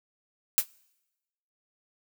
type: noise with exponential decay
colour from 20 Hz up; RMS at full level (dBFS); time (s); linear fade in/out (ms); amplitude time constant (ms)
blue; -17; 0.58-0.66; 0; 17
effects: noise-tail reverb RT60 1.0 s tail -26 dB re dry